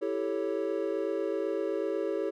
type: chord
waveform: triangle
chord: A dominant seventh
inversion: second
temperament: equal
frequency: 329.6 / 392 / 440 / 554.4 Hz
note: E4 / G4 / A4 / C#5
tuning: 0 / 0 / 0 / 0 cents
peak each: -33 / -31 / -32 / -33 dBFS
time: 0.01-2.31 s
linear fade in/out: 20 ms
effects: none